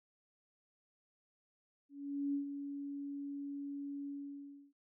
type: tone with ADSR envelope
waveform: sine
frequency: 282.4 Hz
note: C#4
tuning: 32 cents sharp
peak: -32 dBFS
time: 1.89-4.73 s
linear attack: 450 ms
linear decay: 110 ms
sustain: -8 dB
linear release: 650 ms
effects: none